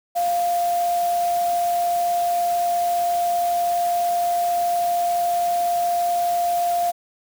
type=tone in noise; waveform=sine; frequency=698 Hz; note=F5; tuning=1 cent flat; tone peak=-18 dBFS; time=0.15-6.92 s; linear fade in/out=20 ms; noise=white; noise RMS=-35 dBFS; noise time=0.15-6.92 s; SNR=+14 dB; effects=none

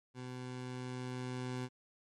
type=tone with level ramp; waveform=20% pulse; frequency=126.3 Hz; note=B2; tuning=39 cents sharp; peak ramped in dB=-38 to -32 dBFS; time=0.14-1.69 s; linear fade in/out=50 ms; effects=low-pass 8000 Hz 12 dB/octave + MP3 64 kbps

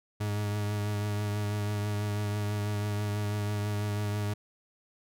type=tone with vibrato; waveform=40% pulse; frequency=103.83 Hz; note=G#2; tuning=in tune; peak=-28 dBFS; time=0.2-4.34 s; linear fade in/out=10 ms; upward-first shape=triangle; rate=6.1 Hz; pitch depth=25 cents each way; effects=none

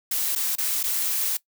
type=noise with dropouts; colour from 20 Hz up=blue; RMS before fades=-25 dBFS; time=0.11-1.37 s; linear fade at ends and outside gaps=5 ms; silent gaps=0.352-0.359 / 0.555-0.582 / 0.83-0.837 s; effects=noise-tail reverb RT60 0.1 s tail -20 dB re dry

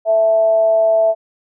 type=tone with frequency modulation; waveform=sine; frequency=659.3 Hz; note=E5; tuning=in tune; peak=-10 dBFS; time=0.05-1.15 s; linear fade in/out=50 ms; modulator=217 Hz; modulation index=0.21; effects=none

